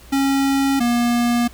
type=tone pair in turn; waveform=square; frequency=273.9 / 238.8 Hz; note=C#4 / A#3; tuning=-21 / +42 cents; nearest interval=major second; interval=237 cents; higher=first; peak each=-16 dBFS; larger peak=neither; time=0.12-0.8 / 0.8-1.48 s; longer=neither; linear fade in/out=10 ms; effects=added 60 Hz sine -42 dBFS peak until 1.53 s + pink hiss -46 dBFS RMS until 1.53 s